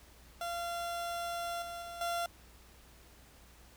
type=tone with level steps; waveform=30% pulse; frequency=688 Hz; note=F5; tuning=26 cents flat; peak=-33 / -38 / -40 / -30 dBFS; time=0.41-2.26 s; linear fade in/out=2 ms; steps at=1.62 / 1.82 / 2.01 s; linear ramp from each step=2 ms; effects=added 60 Hz sine -59 dBFS peak until 3.76 s + pink hiss -60 dBFS RMS until 3.76 s